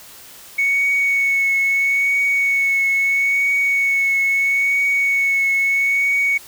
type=tone with vibrato; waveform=sine; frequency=2217 Hz; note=C#7; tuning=in tune; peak=-13 dBFS; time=0.58-6.38 s; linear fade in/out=10 ms; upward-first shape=triangle; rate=0.76 Hz; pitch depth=20 cents each way; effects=tanh soft clip ceiling -11 dBFS + white hiss -41 dBFS RMS until 6.47 s